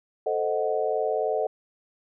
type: chord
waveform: sine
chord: A diminished seventh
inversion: none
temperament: equal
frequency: 440 / 523.3 / 622.3 / 740 Hz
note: A4 / C5 / Eb5 / Gb5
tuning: 0 / 0 / 0 / 0 cents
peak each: -27 / -30 / -28 / -30 dBFS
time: 0.26-1.47 s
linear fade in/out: 5 ms
effects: none